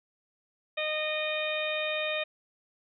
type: harmonic tone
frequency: 615 Hz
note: D#5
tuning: 20 cents flat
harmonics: 1 / 2 / 3 / 4 / 5 / 6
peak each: -32 / -41 / -38 / -33 / -41 / -37 dBFS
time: 0.77-2.24 s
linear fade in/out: 10 ms
effects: none